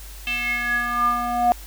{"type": "tone with band-pass filter sweep", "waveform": "square", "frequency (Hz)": 240.7, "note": "B3", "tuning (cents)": -44, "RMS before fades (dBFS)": -22, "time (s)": [0.27, 1.52], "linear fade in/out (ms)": 0, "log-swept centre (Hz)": [2800, 730], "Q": 8.3, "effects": ["added 50 Hz sine -37 dBFS peak until 1.66 s", "white hiss -43 dBFS RMS until 1.66 s"]}